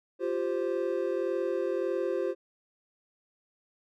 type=chord; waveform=triangle; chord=F suspended second; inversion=none; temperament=equal with one note detuned; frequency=349.2 / 390.9 / 523.3 Hz; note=F4 / G4 / C5; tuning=0 / -5 / 0 cents; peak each=-30 dBFS; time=0.19-2.35 s; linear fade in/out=50 ms; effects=none